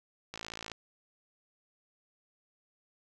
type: click train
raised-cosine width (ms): 0.2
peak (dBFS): -23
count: 22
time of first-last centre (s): 0.34-0.717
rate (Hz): 55.7
effects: none